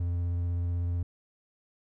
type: tone with vibrato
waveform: triangle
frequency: 87 Hz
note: F2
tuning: 6 cents flat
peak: -25 dBFS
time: 0-1.03 s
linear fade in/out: 5 ms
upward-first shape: square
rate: 16 Hz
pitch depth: 11 cents each way
effects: none